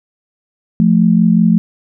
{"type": "tone pair together", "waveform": "sine", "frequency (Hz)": [174.61, 220], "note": ["F3", "A3"], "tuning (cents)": [0, 0], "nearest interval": "major third", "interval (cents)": 400, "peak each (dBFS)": -10, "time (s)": [0.8, 1.58], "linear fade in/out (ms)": 0, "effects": []}